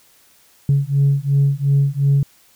sine beating tone pair, 138.59 / 141.39 Hz, C#3 / C#3, 0 / +35 cents, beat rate 2.8 Hz, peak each -15 dBFS, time 0.69-2.23 s, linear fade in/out 2 ms, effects tanh soft clip ceiling -8 dBFS + white hiss -53 dBFS RMS until 2.55 s

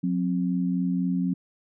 sine tone pair together, 180.7 / 264.6 Hz, F#3 / C4, -41 / +20 cents, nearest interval perfect fifth, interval 661 cents, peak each -24 / -27 dBFS, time 0.03-1.34 s, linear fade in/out 10 ms, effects none

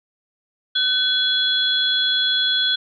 sine tone cluster, 1514 / 3375 / 4126 Hz, F#6 / G#7 / C8, +39 / +27 / -25 cents, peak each -24 / -18 / -24 dBFS, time 0.75-2.76 s, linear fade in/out 10 ms, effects none

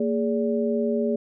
sine tone cluster, 230.5 / 415.3 / 577 Hz, A#3 / G#4 / D5, -19 / 0 / -31 cents, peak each -24 / -25 / -28 dBFS, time 0-1.16 s, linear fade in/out 5 ms, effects none

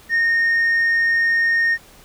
sine tone with tanh clipping, 1843 Hz, A#6, 20 cents flat, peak -15 dBFS, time 0.09-1.78 s, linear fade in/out 50 ms, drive 1 dB, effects pink hiss -47 dBFS RMS until 2.04 s

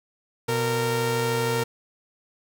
sawtooth tone pair together, 123.47 / 461.1 Hz, B2 / A#4, 0 / -19 cents, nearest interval octave + major seventh, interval 2281 cents, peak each -23 / -20 dBFS, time 0.48-1.64 s, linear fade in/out 10 ms, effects none

